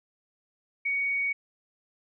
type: tone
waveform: sine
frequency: 2239 Hz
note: C#7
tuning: 17 cents sharp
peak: -25 dBFS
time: 0.85-1.33 s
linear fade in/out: 10 ms
effects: none